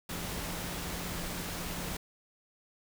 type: tone in noise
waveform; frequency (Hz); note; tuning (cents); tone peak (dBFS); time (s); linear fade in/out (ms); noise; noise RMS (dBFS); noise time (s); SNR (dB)
sine; 175.3; F3; +7; -43; 0.09-1.97; 5; pink; -38; 0.09-1.97; -8
effects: none